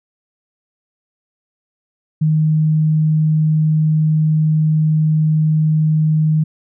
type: tone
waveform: sine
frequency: 155.56 Hz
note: D#3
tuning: in tune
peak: -11 dBFS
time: 2.21-6.44 s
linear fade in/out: 10 ms
effects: none